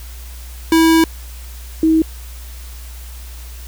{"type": "tone pair in turn", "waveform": ["square", "sine"], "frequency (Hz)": [325.4, 320], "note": ["E4", "D#4"], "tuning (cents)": [-22, 49], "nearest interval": "unison", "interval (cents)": 29, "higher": "first", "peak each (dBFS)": -9, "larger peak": "neither", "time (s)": [[0.72, 1.04], [1.83, 2.02]], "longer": "first", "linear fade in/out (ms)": 2, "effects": ["added 60 Hz sine -30 dBFS peak until 3.67 s", "white hiss -40 dBFS RMS until 3.67 s"]}